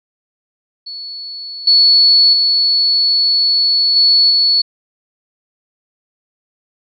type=tone with level steps; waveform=sine; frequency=4413 Hz; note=C#8; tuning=9 cents flat; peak=-25 / -6 / -10 / -7 / -9 dBFS; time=0.86-4.62 s; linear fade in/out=10 ms; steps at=1.67 / 2.33 / 3.96 / 4.3 s; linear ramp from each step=5 ms; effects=none

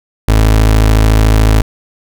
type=tone; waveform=30% pulse; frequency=53.8 Hz; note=A1; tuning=38 cents flat; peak=-3 dBFS; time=0.28-1.62 s; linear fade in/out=5 ms; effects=none

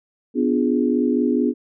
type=chord; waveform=sine; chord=B diminished seventh; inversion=none; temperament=equal with one note detuned; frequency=249.2 / 293.7 / 349.2 / 415.3 Hz; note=B3 / D4 / F4 / Ab4; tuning=+16 / 0 / 0 / 0 cents; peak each=-19 / -22 / -24 / -24 dBFS; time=0.34-1.54 s; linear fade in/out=50 ms; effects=none

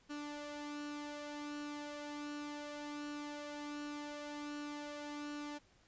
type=tone with flanger; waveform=sawtooth; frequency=293.7 Hz; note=D4; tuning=in tune; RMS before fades=-45 dBFS; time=0.09-5.59 s; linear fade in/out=20 ms; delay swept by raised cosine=0.7 to 2.7 ms; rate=0.67 Hz; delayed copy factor=+0.5; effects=pink hiss -69 dBFS RMS until 5.87 s + resampled to 16000 Hz

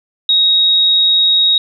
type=tone; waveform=sine; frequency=3778 Hz; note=A#7; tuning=22 cents sharp; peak=-8 dBFS; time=0.29-1.58 s; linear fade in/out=2 ms; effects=none

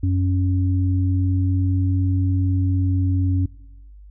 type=tone pair together; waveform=sine; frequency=92.5 / 277.2 Hz; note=F#2 / C#4; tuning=0 / 0 cents; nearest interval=octave + perfect fifth; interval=1900 cents; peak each=-17 / -25 dBFS; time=0.03-3.46 s; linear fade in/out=5 ms; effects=noise-tail reverb RT60 1.0 s tail -22 dB re dry + added 50 Hz sine -40 dBFS peak until 4.1 s

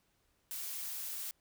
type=noise; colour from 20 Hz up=blue; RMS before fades=-41 dBFS; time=0.51-1.31 s; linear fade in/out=0 ms; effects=pink hiss -75 dBFS RMS until 1.4 s

